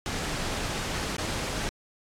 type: noise with dropouts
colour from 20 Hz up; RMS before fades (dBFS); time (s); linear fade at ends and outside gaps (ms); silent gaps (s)
pink; -31; 0.06-1.69; 0; 1.166-1.183
effects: low-pass 8000 Hz 12 dB/octave + AAC 64 kbps